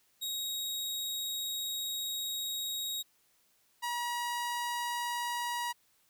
sawtooth tone pair in turn, 3785 / 958.9 Hz, A#7 / A#5, +26 / +49 cents, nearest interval 2 octaves, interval 2377 cents, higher first, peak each -31 / -29 dBFS, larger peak second, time 0.21-3.03 / 3.82-5.73 s, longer first, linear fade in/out 20 ms, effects white hiss -70 dBFS RMS until 6.09 s

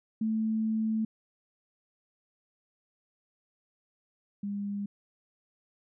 sine tone pair in turn, 220 / 202.2 Hz, A3 / G#3, 0 / -46 cents, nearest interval minor second, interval 146 cents, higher first, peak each -26 / -31 dBFS, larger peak first, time 0.21-1.05 / 4.43-4.86 s, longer first, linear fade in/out 5 ms, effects none

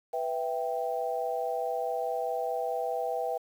sine chord, E minor, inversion second, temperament equal, 493.9 / 659.3 / 784 Hz, B4 / E5 / G5, 0 / 0 / 0 cents, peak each -33 dBFS, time 0.13-3.38 s, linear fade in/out 10 ms, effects 9-bit

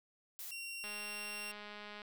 blue noise, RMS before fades -46 dBFS, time 0.39-0.51 s, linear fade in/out 0 ms
sawtooth tone, 2748 Hz, F7, 29 cents flat, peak -39 dBFS, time 0.51-1.52 s, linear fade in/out 10 ms
click train, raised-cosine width 0.3 ms, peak -33 dBFS, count 246, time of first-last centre 0.84-2.018 s, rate 208 Hz
effects none

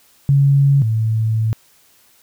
sine tone pair in turn, 139.6 / 110.8 Hz, C#3 / A2, +13 / +13 cents, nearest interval major third, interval 400 cents, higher first, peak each -9 / -14 dBFS, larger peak first, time 0.29-0.82 / 0.82-1.53 s, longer second, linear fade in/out 0 ms, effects white hiss -53 dBFS RMS until 2.22 s

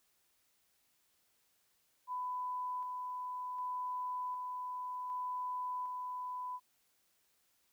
sine tone with tremolo, 999 Hz, B5, 20 cents sharp, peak -36 dBFS, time 2.07-6.6 s, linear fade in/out 50 ms, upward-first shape square, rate 0.66 Hz, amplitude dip 25%, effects white hiss -75 dBFS RMS until 7.72 s

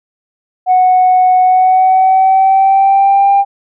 sine tone with pitch glide, 738 to 795.6 Hz, F#5 to G5, -5 to +25 cents, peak -4 dBFS, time 0.66-3.45 s, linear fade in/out 50 ms, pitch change +130 cents, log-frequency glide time 1.42-3.31 s, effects tanh soft clip ceiling -2 dBFS

